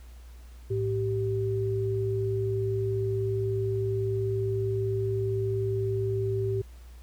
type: tone pair together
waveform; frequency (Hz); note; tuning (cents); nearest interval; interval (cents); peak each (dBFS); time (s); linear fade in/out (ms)
sine; 108.9 / 388.1; A2 / G4; -17 / -17; octave + minor seventh; 2200; -28; 0.7-6.62; 10
effects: added 60 Hz sine -44 dBFS peak until 7.02 s + pink hiss -59 dBFS RMS until 7.02 s